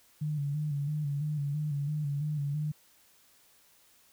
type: tone with vibrato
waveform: sine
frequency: 146.83 Hz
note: D3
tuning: in tune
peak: -29 dBFS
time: 0.21-2.72 s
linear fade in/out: 10 ms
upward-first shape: square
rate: 3 Hz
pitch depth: 52 cents each way
effects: white hiss -63 dBFS RMS until 4.12 s